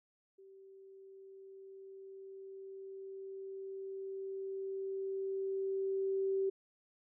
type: tone with level ramp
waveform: sine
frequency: 387 Hz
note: G4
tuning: 22 cents flat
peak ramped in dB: -55 to -30 dBFS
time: 0.38-6.5 s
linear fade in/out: 10 ms
effects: none